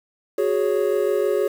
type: chord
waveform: triangle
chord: F# suspended second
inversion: none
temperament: just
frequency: 370 / 416.2 / 555 Hz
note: F#4 / G#4 / C#5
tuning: 0 / +4 / +2 cents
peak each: -21 / -19 / -22 dBFS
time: 0.38-1.48 s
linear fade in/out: 5 ms
effects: 7-bit